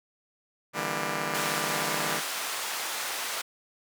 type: chord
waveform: 5% pulse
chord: E half-diminished seventh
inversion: third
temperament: just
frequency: 148.33 / 164.81 / 197.78 / 237.3 Hz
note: D3 / E3 / G3 / Bb3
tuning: +18 / 0 / +16 / +31 cents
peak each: -24 dBFS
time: 0.73-2.22 s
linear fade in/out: 50 ms
type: band-pass noise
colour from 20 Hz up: pink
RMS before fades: -33 dBFS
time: 1.34-3.42 s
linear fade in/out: 10 ms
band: 830 to 15000 Hz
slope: 12 dB/octave
effects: none